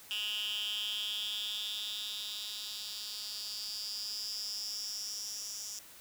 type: tone with high-pass filter sweep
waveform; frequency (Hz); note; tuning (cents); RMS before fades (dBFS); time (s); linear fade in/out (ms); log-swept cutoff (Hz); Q
10% pulse; 209.1; G#3; +12; -39; 0.11-5.79; 0; 2900 to 6100; 7.3
effects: white hiss -54 dBFS RMS until 6 s